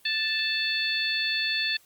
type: harmonic tone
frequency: 880 Hz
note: A5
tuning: in tune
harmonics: 2 / 3 / 4 / 5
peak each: -30 / -30 / -30 / -30 dBFS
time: 0.05-1.77 s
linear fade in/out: 5 ms
effects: white hiss -59 dBFS RMS until 1.85 s + Opus 32 kbps